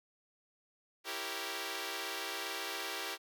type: chord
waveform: 5% pulse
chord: E diminished seventh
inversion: none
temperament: equal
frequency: 329.6 / 392 / 466.2 / 554.4 Hz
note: E4 / G4 / Bb4 / Db5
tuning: 0 / 0 / 0 / 0 cents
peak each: -33 / -30 / -32 / -34 dBFS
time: 1.04-3.18 s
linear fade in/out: 50 ms
effects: none

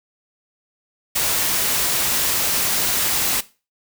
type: noise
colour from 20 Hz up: white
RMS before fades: -20 dBFS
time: 1.15-3.41 s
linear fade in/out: 10 ms
effects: noise-tail reverb RT60 0.3 s tail -17 dB re dry

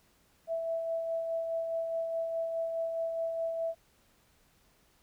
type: tone with tremolo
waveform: sine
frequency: 659.3 Hz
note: E5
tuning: in tune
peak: -29 dBFS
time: 0.47-3.75 s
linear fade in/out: 50 ms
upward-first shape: sine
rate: 4.8 Hz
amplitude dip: 35%
effects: pink hiss -67 dBFS RMS until 5.02 s

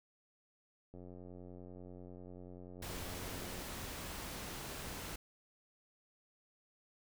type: click train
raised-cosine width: 2 ms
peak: -39 dBFS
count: 240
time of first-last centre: 0.94-3.59 s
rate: 90.2 Hz
type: noise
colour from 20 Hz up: pink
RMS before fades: -45 dBFS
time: 2.82-5.16 s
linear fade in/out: 5 ms
effects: none

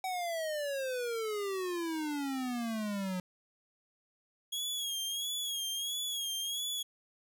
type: exponential sweep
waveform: square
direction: down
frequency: 762 to 180.2 Hz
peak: -34 dBFS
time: 0.04-3.2 s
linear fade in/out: 2 ms
type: tone with vibrato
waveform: sawtooth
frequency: 3301 Hz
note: G#7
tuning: 11 cents flat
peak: -31 dBFS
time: 4.52-6.83 s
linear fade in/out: 10 ms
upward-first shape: sine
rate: 1.5 Hz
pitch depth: 68 cents each way
effects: none

